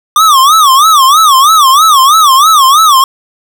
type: tone with vibrato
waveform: square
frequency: 1169 Hz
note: D6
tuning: 8 cents flat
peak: -3 dBFS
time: 0.16-3.04 s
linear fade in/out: 2 ms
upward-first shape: sine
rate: 3.1 Hz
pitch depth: 200 cents each way
effects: none